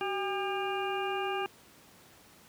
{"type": "harmonic tone with a mistuned harmonic", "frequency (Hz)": 401, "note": "G4", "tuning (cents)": 39, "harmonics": [1, 2, 3, 4, 6, 7], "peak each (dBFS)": [-34, -35, -39, -41, -42, -41], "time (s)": [0.01, 1.46], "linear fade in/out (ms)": 0, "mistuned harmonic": 1, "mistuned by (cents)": -87, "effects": ["pink hiss -57 dBFS RMS until 2.48 s", "high-pass 100 Hz 12 dB/octave"]}